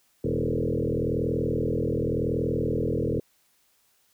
sine tone with frequency modulation, 285.4 Hz, D4, 49 cents flat, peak -23 dBFS, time 0.24-3.2 s, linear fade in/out 5 ms, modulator 40.9 Hz, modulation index 5.2, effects white hiss -66 dBFS RMS until 4.13 s

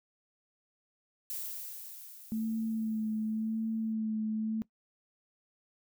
violet noise with exponential decay, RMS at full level -37 dBFS, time 1.3-3.93 s, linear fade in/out 0 ms, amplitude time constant 570 ms
sine tone with vibrato, 220 Hz, A3, in tune, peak -30 dBFS, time 2.32-4.62 s, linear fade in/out 0 ms, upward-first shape sine, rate 0.91 Hz, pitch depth 23 cents each way
effects noise-tail reverb RT60 0.1 s tail -20 dB re dry

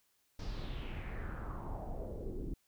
brown noise with low-pass filter sweep, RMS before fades -41 dBFS, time 0.39-2.54 s, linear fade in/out 5 ms, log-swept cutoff 5400 to 300 Hz, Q 3.5, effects white hiss -75 dBFS RMS until 2.67 s

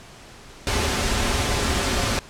pink noise with comb filter, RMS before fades -22 dBFS, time 0.67-2.19 s, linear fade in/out 0 ms, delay 6.3 ms, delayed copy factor -0.5, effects pink hiss -44 dBFS RMS until 2.29 s + low-pass 8000 Hz 12 dB/octave

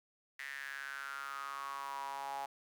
sawtooth tone with high-pass filter sweep, 138.59 Hz, C#3, in tune, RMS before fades -43 dBFS, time 0.39-2.46 s, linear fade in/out 5 ms, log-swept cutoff 1900 to 800 Hz, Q 7.7, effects none

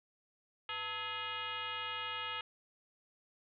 sine tone with frequency modulation, 2088 Hz, C7, 4 cents flat, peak -37 dBFS, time 0.69-2.41 s, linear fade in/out 2 ms, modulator 398 Hz, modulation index 3.1, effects none

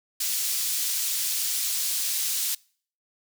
pink high-pass noise, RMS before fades -27 dBFS, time 0.2-2.55 s, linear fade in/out 5 ms, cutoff 5000 Hz, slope 12 dB/octave, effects noise-tail reverb RT60 0.5 s tail -25 dB re dry

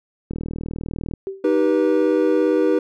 click train, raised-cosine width 3 ms, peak -15 dBFS, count 34, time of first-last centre 0.31-1.137 s, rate 39.9 Hz
sine tone with exponential decay, 387.7 Hz, G4, 19 cents flat, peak -21 dBFS, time 1.27-1.52 s, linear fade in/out 0 ms, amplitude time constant 54 ms
triangle chord, Eb augmented, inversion none, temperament just, 311.1 / 388.9 / 486.1 Hz, Eb4 / G4 / B4, 0 / -14 / -28 cents, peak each -17 / -18 / -17 dBFS, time 1.44-2.79 s, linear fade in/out 5 ms
effects none

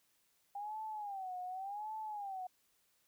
sine tone with vibrato, 796 Hz, G5, 26 cents sharp, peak -40 dBFS, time 0.55-2.47 s, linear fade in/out 5 ms, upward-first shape sine, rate 0.88 Hz, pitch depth 160 cents each way, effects white hiss -75 dBFS RMS until 3.07 s

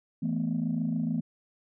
sine chord, E suspended fourth, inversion none, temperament equal, 164.81 / 220 / 246.9 Hz, E3 / A3 / B3, 0 / 0 / 0 cents, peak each -30 dBFS, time 0.22-1.21 s, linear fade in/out 10 ms, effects tanh soft clip ceiling -20 dBFS

